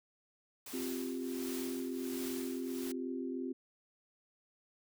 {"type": "noise with tremolo", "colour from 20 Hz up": "white", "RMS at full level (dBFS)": -44, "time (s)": [0.66, 2.92], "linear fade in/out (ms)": 5, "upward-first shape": "triangle", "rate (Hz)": 1.4, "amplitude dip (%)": 80}
{"type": "chord", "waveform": "sine", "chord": "C suspended fourth", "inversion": "none", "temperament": "equal", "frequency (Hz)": [261.6, 349.2, 392], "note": ["C4", "F4", "G4"], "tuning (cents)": [0, 0, 0], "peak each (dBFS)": [-38, -42, -44], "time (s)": [0.73, 3.53], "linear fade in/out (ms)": 10}
{"effects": []}